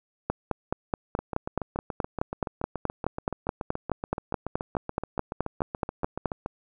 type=two click trains; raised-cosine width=1 ms; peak=-11 / -17 dBFS; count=29 / 38; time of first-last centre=0.3-6.257 / 1.19-6.461 s; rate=4.7 / 7.02 Hz; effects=none